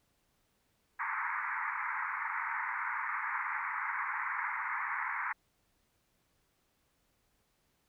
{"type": "band-pass noise", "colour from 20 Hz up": "pink", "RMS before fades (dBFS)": -36, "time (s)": [0.99, 5.33], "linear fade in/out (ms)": 10, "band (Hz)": [880, 2200], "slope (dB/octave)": 96, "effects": ["pink hiss -75 dBFS RMS until 7.88 s"]}